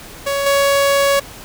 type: tone with level steps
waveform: sawtooth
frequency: 559 Hz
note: C#5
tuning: 14 cents sharp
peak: -13 / -8 dBFS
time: 0.26-1.2 s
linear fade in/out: 10 ms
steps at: 0.46 s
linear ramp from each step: 5 ms
effects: pink hiss -36 dBFS RMS until 1.44 s